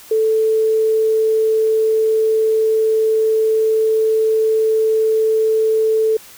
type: tone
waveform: sine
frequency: 439.9 Hz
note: A4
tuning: in tune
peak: -12 dBFS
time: 0.11-6.17 s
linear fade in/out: 5 ms
effects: white hiss -41 dBFS RMS until 6.37 s